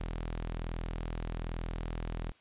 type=tone; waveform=sawtooth; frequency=41.2 Hz; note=E1; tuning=in tune; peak=-31 dBFS; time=0-2.32 s; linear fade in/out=10 ms; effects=white hiss -63 dBFS RMS until 2.4 s + resampled to 8000 Hz